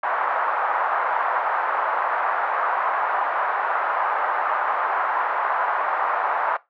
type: band-pass noise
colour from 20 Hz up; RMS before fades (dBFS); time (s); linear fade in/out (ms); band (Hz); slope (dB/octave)
pink; -23; 0.03-6.57; 5; 770 to 1400; 24
effects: noise-tail reverb RT60 0.2 s tail -19 dB re dry